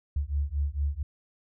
sine beating tone pair, 69.6 / 74 Hz, C#2 / D2, +8 / +14 cents, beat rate 4.4 Hz, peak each -29 dBFS, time 0.16-1.03 s, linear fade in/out 5 ms, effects none

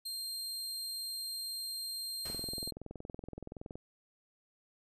sawtooth tone, 4186 Hz, C8, in tune, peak -35 dBFS, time 0.05-2.71 s, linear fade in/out 10 ms
pink noise with exponential decay, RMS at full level -45 dBFS, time 2.25-2.67 s, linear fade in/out 5 ms, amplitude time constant 90 ms
click train, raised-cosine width 2 ms, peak -30 dBFS, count 32, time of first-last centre 2.3-3.755 s, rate 21.3 Hz
effects resampled to 32000 Hz

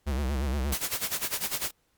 square tone with vibrato, 68.2 Hz, C#2, 28 cents flat, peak -27 dBFS, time 0.06-0.75 s, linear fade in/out 20 ms, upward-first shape sine, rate 8.5 Hz, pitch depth 140 cents each way
white noise with tremolo, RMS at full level -28 dBFS, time 0.72-1.71 s, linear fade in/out 5 ms, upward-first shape sine, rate 10 Hz, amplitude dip 85%
effects pink hiss -71 dBFS RMS until 1.97 s + Opus 48 kbps

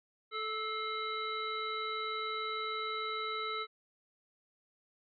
harmonic tone with a mistuned harmonic, 436.7 Hz, A4, 13 cents flat, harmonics 1 / 3 / 5 / 7 / 9, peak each -42 / -37 / -42 / -52 / -42 dBFS, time 0.31-3.67 s, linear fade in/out 50 ms, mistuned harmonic 5, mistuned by -52 cents, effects none

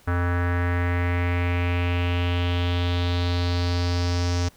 square tone with low-pass filter sweep, 87.8 Hz, F2, 10 cents sharp, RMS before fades -23 dBFS, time 0.07-4.49 s, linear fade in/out 10 ms, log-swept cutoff 1500 to 5800 Hz, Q 3.6, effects pink hiss -55 dBFS RMS until 4.56 s

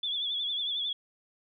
sine tone with vibrato, 3429 Hz, A7, 45 cents flat, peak -29 dBFS, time 0.03-0.93 s, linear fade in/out 5 ms, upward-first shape triangle, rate 11 Hz, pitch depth 78 cents each way, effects none

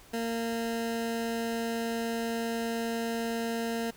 20% pulse tone, 230 Hz, A#3, 23 cents flat, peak -25 dBFS, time 0.13-3.91 s, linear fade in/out 10 ms, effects pink hiss -55 dBFS RMS until 3.96 s

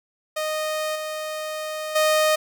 sawtooth tone with level steps, 619 Hz, D#5, 9 cents flat, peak -20 / -24 / -13 dBFS, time 0.36-2.36 s, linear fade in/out 10 ms, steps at 0.95 / 1.95 s, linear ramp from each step 10 ms, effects none

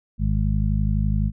harmonic tone, 51.91 Hz, G#1, in tune, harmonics 1 / 2 / 3 / 4, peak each -21 / -24 / -26 / -27 dBFS, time 0.18-1.32 s, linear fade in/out 50 ms, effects none

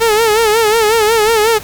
sawtooth tone with vibrato, 440 Hz, A4, in tune, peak -5 dBFS, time 0-1.59 s, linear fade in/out 20 ms, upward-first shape sine, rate 5.5 Hz, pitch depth 90 cents each way, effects pink hiss -31 dBFS RMS until 1.63 s

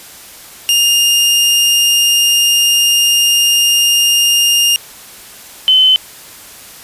sawtooth / sine tone pair in turn, 2820 / 3050 Hz, F7 / G7, +16 / -48 cents, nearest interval minor second, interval 136 cents, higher second, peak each -5 dBFS, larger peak neither, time 0.69-4.76 / 5.68-5.96 s, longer first, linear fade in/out 0 ms, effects white hiss -35 dBFS RMS until 6.83 s + resampled to 32000 Hz

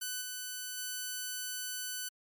5% pulse tone with level steps, 1500 Hz, F#6, 23 cents sharp, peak -24 / -27 / -25 dBFS, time 0.01-2.09 s, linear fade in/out 10 ms, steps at 0.21 / 0.77 s, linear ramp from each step 10 ms, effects MP3 96 kbps

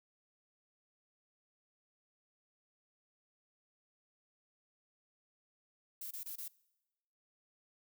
violet noise bursts, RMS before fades -44 dBFS, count 4, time 6.01-6.481 s, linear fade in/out 5 ms, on 99 ms, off 25 ms, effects noise-tail reverb RT60 1.0 s tail -23 dB re dry

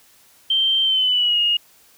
sine tone with pitch glide, 3136 to 2859 Hz, G7 to F7, 0 to +40 cents, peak -15 dBFS, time 0.5-1.57 s, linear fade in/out 5 ms, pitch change -160 cents, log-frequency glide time 0.83-1.4 s, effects white hiss -53 dBFS RMS until 1.97 s

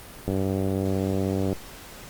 click train, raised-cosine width 2 ms, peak -13 dBFS, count 121, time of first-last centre 0.28-1.529 s, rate 96.1 Hz, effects pink hiss -43 dBFS RMS until 2.09 s + Opus 32 kbps

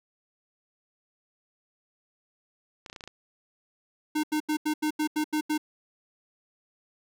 clicks, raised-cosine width 0.2 ms, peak -24 dBFS, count 7, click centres 2.862 / 2.899 / 2.929 / 2.962 / 3.008 / 3.039 / 3.076 s
square tone bursts, 305.2 Hz, D#4, 33 cents flat, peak -25 dBFS, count 9, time 4.15-5.579 s, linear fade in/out 10 ms, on 85 ms, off 83 ms
effects none

